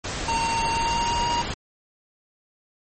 pink noise, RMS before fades -29 dBFS, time 0.04-1.54 s, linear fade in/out 5 ms
square tone with pitch glide, 918 to 946 Hz, A#5 to A#5, -27 to +25 cents, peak -23 dBFS, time 0.28-1.42 s, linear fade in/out 5 ms, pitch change +52 cents, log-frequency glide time 0.71-1.24 s
effects MP3 32 kbps

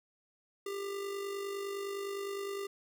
square tone with amplitude modulation, 398 Hz, G4, 26 cents sharp, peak -35 dBFS, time 0.66-2.67 s, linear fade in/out 5 ms, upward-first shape sine, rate 49.8 Hz, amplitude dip 45%, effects none

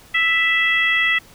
harmonic tone, 659.3 Hz, E5, in tune, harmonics 2 / 3 / 4 / 5, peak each -27 / -16 / -22 / -25 dBFS, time 0.14-1.19 s, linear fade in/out 10 ms, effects pink hiss -47 dBFS RMS until 1.34 s

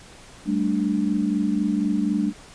sine chord, G suspended second, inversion none, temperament equal, 196 / 220 / 293.7 Hz, G3 / A3 / D4, 0 / 0 / 0 cents, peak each -24 dBFS, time 0.45-2.33 s, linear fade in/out 50 ms, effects pink hiss -46 dBFS RMS until 2.54 s + resampled to 22050 Hz

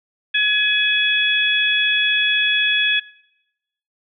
harmonic tone, 844 Hz, G#5, 28 cents sharp, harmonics 2 / 3 / 4, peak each -19 / -19 / -19 dBFS, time 0.34-3 s, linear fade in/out 10 ms, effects noise-tail reverb RT60 0.9 s tail -21 dB re dry

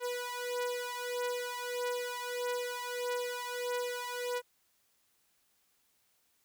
sawtooth beating tone pair, 489.8 / 491.4 Hz, B4 / B4, -14 / -9 cents, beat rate 1.6 Hz, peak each -33 / -34 dBFS, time 0-4.42 s, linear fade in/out 50 ms, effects white hiss -73 dBFS RMS until 6.44 s

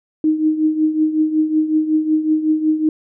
sine tone with tremolo, 311.1 Hz, D#4, in tune, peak -10 dBFS, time 0.24-2.89 s, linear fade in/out 2 ms, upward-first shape triangle, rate 5.4 Hz, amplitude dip 75%, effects none

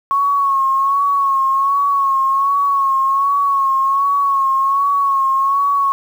sine tone with vibrato, 1100 Hz, C#6, 14 cents flat, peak -12 dBFS, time 0.11-5.92 s, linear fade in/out 0 ms, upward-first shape sine, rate 1.3 Hz, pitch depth 42 cents each way, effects 7-bit

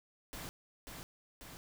pink noise with echo, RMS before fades -45 dBFS, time 0.33-0.49 s, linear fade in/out 0 ms, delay 540 ms, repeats 2, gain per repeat -3 dB, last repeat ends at 1.57 s, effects none

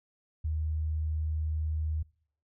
sine tone, 77.9 Hz, D#2, 3 cents sharp, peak -28 dBFS, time 0.44-2.03 s, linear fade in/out 10 ms, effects noise-tail reverb RT60 0.6 s tail -25 dB re dry

